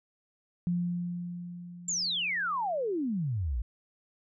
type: tone with exponential decay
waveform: sine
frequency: 175.2 Hz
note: F3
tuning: 6 cents sharp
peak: -25 dBFS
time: 0.67-3.25 s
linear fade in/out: 0 ms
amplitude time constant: 560 ms
type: exponential sweep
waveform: sine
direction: down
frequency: 7459 to 51.91 Hz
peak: -28 dBFS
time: 1.88-3.62 s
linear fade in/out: 5 ms
effects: none